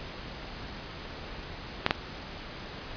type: clicks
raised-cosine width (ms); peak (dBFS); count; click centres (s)
0.3; -5; 2; 1.864 / 1.909
effects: pink hiss -41 dBFS RMS until 2.96 s + resampled to 11025 Hz